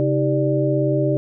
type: tone cluster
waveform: sine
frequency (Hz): 135.6 / 316.7 / 393.7 / 590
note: C#3 / D#4 / G4 / D5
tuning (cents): -38 / +31 / +8 / +8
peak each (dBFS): -20 / -22 / -23 / -22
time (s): 0-1.17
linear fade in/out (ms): 0
effects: none